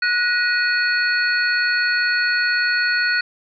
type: tone cluster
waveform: sine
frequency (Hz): 1467 / 1892 / 2485 / 4361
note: F#6 / A#6 / D#7 / C#8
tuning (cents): -15 / +25 / -3 / -29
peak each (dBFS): -18 / -24 / -26 / -25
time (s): 0.02-3.21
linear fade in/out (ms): 5
effects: none